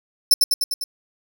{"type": "tone with echo", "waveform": "sawtooth", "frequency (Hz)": 5290, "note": "E8", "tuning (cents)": 5, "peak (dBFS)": -7, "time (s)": [0.31, 0.34], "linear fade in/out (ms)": 2, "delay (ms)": 100, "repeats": 5, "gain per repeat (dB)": -3, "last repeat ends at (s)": 0.84, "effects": []}